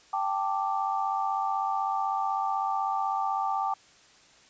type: chord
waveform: sine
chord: G suspended second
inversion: none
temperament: equal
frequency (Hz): 784 / 880 / 1174.7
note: G5 / A5 / D6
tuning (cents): 0 / 0 / 0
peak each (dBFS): -29 / -31 / -31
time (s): 0.13-3.74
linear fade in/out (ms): 5
effects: white hiss -57 dBFS RMS until 4.49 s + resampled to 16000 Hz